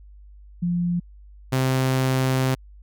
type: tone pair in turn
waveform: sine / sawtooth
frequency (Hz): 174.61 / 130.81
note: F3 / C3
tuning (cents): 0 / 0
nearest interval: perfect fourth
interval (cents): 500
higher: first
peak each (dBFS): -20 / -15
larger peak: second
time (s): 0.62-1 / 1.52-2.55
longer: second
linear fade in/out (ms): 10
effects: added 50 Hz sine -43 dBFS peak until 2.82 s